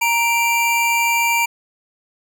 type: tone pair together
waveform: square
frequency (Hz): 932.2 / 2349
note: A#5 / D7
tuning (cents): 0 / 0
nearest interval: octave + major third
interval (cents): 1600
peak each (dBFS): -19 / -18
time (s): 0.01-1.46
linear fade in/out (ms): 10
effects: none